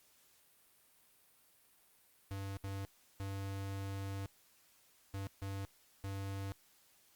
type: tone bursts at uneven times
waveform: square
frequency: 98 Hz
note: G2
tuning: in tune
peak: -40 dBFS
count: 6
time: 2.31-2.57 / 2.64-2.85 / 3.2-4.26 / 5.14-5.27 / 5.42-5.65 / 6.04-6.52 s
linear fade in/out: 0 ms
effects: white hiss -68 dBFS RMS until 7.15 s + Opus 48 kbps